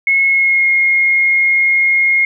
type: tone with pitch glide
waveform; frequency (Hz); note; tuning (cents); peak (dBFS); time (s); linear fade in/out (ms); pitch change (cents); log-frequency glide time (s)
sine; 2178 to 2146; C#7 to C7; -31 to +43; -9; 0.07-2.25; 2; -26; 0.25-0.67
effects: none